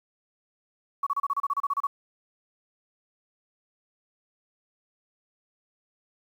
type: tone bursts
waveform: sine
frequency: 1122 Hz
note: C#6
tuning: 21 cents sharp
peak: -23 dBFS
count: 13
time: 1.03-1.87 s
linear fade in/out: 5 ms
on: 36 ms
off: 31 ms
effects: 9-bit